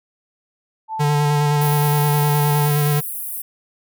sine tone, 880 Hz, A5, in tune, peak -23 dBFS, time 0.88-2.7 s, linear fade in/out 50 ms
square tone with vibrato, 147.2 Hz, D3, 4 cents sharp, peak -16 dBFS, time 0.99-3.01 s, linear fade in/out 20 ms, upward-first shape square, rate 9.6 Hz, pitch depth 17 cents each way
pink high-pass noise, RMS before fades -28 dBFS, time 1.61-3.42 s, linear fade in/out 5 ms, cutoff 10000 Hz, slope 48 dB/octave
effects none

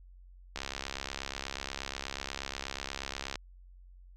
click train, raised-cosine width 0.2 ms, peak -18 dBFS, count 192, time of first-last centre 0.56-3.356 s, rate 68.3 Hz, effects added 45 Hz sine -51 dBFS peak until 4.16 s

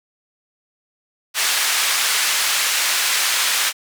pink band-pass noise, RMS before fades -19 dBFS, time 1.34-3.73 s, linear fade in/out 50 ms, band 1600 to 12000 Hz, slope 12 dB/octave, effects none

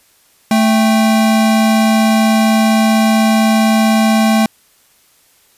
square tone pair together, 220 / 788.1 Hz, A3 / G5, 0 / +9 cents, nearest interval octave + minor seventh, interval 2209 cents, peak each -10 / -18 dBFS, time 0.51-4.46 s, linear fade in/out 2 ms, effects white hiss -52 dBFS RMS until 5.57 s + resampled to 32000 Hz

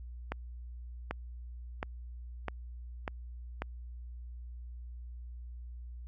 accelerating click train, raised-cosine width 0.5 ms, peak -19 dBFS, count 6, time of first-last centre 0.32-3.62 s, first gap 790 ms, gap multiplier 0.91, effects added 60 Hz sine -42 dBFS peak until 6.07 s

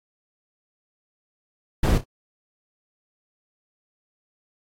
brown noise with echo, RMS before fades -18 dBFS, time 1.83-1.98 s, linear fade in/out 5 ms, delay 30 ms, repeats 2, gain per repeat -12 dB, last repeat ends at 2.04 s, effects AAC 48 kbps

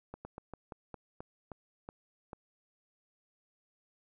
slowing click train, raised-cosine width 1 ms, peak -29 dBFS, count 10, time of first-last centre 0.14-2.332 s, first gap 110 ms, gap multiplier 1.19, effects none

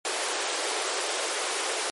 pink high-pass noise, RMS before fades -29 dBFS, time 0.05-1.9 s, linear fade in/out 0 ms, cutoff 360 Hz, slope 48 dB/octave, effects MP3 48 kbps

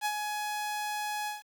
sawtooth tone with ADSR envelope, 840 Hz, G#5, 19 cents sharp, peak -23 dBFS, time 0.01-1.43 s, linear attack 45 ms, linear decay 59 ms, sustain -5 dB, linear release 160 ms, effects 9-bit

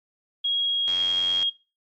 sine tone with pitch glide, 3294 to 3262 Hz, G#7 to G#7, -15 to -32 cents, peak -21 dBFS, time 0.44-1.5 s, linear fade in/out 10 ms, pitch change -17 cents, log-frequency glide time 0.66-1.05 s
click train, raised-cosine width 0.2 ms, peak -19 dBFS, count 50, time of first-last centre 0.88-1.427 s, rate 89.5 Hz
effects noise-tail reverb RT60 0.3 s tail -20 dB re dry + MP3 48 kbps

